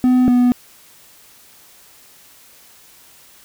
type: tone pair in turn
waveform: triangle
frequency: 252.1 / 246.3 Hz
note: B3 / B3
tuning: +36 / -5 cents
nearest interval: unison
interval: 41 cents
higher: first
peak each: -8 dBFS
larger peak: neither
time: 0.04-0.28 / 0.28-0.52 s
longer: neither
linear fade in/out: 0 ms
effects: white hiss -47 dBFS RMS until 3.44 s